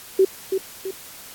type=tone with echo; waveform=sine; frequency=382.5 Hz; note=G4; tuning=42 cents flat; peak=-11 dBFS; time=0.19-0.25 s; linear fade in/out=5 ms; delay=330 ms; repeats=2; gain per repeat=-7 dB; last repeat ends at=0.91 s; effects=white hiss -41 dBFS RMS until 1.34 s + AAC 64 kbps